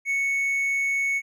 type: tone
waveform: triangle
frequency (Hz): 2214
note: C#7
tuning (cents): -3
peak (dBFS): -20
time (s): 0.05-1.22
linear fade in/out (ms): 50
effects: none